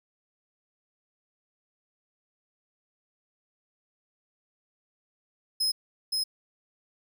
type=tone with echo; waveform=40% pulse; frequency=5120 Hz; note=D#8; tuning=49 cents sharp; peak=-23 dBFS; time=5.6-5.72 s; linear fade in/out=10 ms; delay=520 ms; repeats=1; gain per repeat=-2 dB; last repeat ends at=6.24 s; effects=none